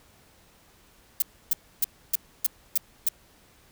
violet noise bursts, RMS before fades -22 dBFS, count 7, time 1.2-3.087 s, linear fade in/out 2 ms, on 21 ms, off 290 ms, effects pink hiss -58 dBFS RMS until 3.71 s

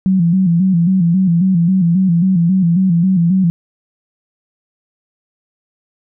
sine tone with vibrato, 178.7 Hz, F3, 40 cents sharp, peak -9 dBFS, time 0.06-3.5 s, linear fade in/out 0 ms, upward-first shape square, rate 3.7 Hz, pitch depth 97 cents each way, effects none

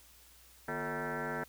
sine tone with frequency modulation, 553 Hz, C#5, 4 cents flat, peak -34 dBFS, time 0.68-1.44 s, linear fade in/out 5 ms, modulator 199 Hz, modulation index 6.2, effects added 60 Hz sine -64 dBFS peak until 1.48 s + white hiss -60 dBFS RMS until 1.48 s

